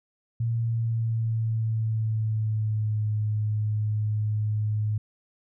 sine tone with pitch glide, 115.6 to 106.62 Hz, A#2 to G#2, -14 to +46 cents, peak -23 dBFS, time 0.4-4.98 s, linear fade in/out 5 ms, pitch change -140 cents, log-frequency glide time 0.54-3.09 s, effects none

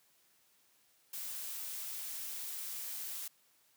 blue noise, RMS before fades -42 dBFS, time 1.13-3.28 s, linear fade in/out 5 ms, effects white hiss -70 dBFS RMS until 3.76 s + high-pass 100 Hz 12 dB/octave

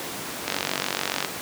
click train, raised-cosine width 0.2 ms, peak -6 dBFS, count 37, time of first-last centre 0.48-1.248 s, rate 46.9 Hz, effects pink hiss -32 dBFS RMS until 1.41 s + high-pass 200 Hz 12 dB/octave

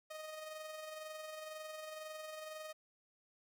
sawtooth tone with amplitude modulation, 622.3 Hz, D#5, in tune, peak -40 dBFS, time 0.1-2.73 s, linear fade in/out 10 ms, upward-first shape sine, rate 22 Hz, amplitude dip 40%, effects none

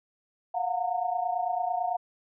sine tone cluster, 701 / 730 / 915 Hz, F5 / F#5 / A#5, +6 / -24 / -32 cents, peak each -30 / -29 / -35 dBFS, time 0.54-1.97 s, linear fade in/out 10 ms, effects none

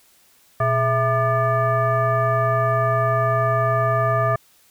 sine tone with frequency modulation, 659.3 Hz, E5, in tune, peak -16 dBFS, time 0.6-4.36 s, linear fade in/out 5 ms, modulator 539 Hz, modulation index 1.4, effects white hiss -56 dBFS RMS until 4.7 s

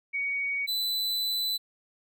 sine / 45% pulse tone pair in turn, 2244 / 3998 Hz, C#7 / B7, +21 / +20 cents, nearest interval minor seventh, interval 999 cents, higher second, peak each -27 dBFS, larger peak neither, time 0.13-0.67 / 0.67-1.58 s, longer second, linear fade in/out 20 ms, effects none

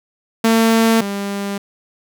sawtooth tone pair in turn, 225.9 / 199.98 Hz, A3 / G3, +46 / +35 cents, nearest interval major second, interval 211 cents, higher first, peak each -7 / -17 dBFS, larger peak first, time 0.44-1.01 / 1.01-1.58 s, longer neither, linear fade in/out 5 ms, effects none

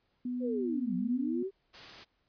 sine tone, 247.6 Hz, B3, 5 cents sharp, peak -32 dBFS, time 0.25-1.43 s, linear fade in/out 5 ms
sine linear two-way sweep, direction down then up, 523.3 to 174.61 to 399.2 Hz, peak -32 dBFS, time 0.4-1.51 s, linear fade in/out 50 ms, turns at 0.95 s
white noise, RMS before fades -47 dBFS, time 1.73-2.05 s, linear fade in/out 20 ms
effects pink hiss -75 dBFS RMS until 2.28 s + resampled to 11025 Hz

